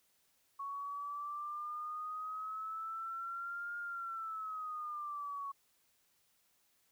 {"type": "exponential two-way sweep", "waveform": "sine", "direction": "up then down", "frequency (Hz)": [1108.7, 1416, 1108.7], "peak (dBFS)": -39, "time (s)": [0.59, 5.52], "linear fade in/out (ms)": 10, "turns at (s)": 3.78, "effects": ["white hiss -74 dBFS RMS until 6.91 s"]}